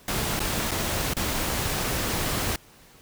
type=noise with dropouts; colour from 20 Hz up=pink; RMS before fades=-27 dBFS; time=0.08-2.56 s; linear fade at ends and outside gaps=2 ms; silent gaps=0.394-0.402 / 0.71-0.715 / 1.136-1.167 s; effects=pink hiss -53 dBFS RMS until 3.01 s